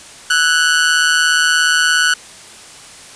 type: tone with amplitude modulation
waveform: sawtooth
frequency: 1480 Hz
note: F#6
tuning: in tune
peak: -4 dBFS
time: 0.3-2.14 s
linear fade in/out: 5 ms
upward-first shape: sine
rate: 157 Hz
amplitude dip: 70%
effects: white hiss -37 dBFS RMS until 3.15 s + resampled to 22050 Hz